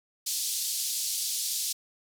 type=band-pass noise; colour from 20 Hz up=pink; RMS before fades=-31 dBFS; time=0.26-1.73 s; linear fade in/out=10 ms; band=4100 to 14000 Hz; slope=24 dB/octave; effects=none